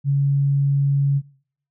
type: tone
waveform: sine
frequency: 140 Hz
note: C#3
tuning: 18 cents sharp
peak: -15 dBFS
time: 0.04-1.22 s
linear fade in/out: 50 ms
effects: noise-tail reverb RT60 0.6 s tail -23 dB re dry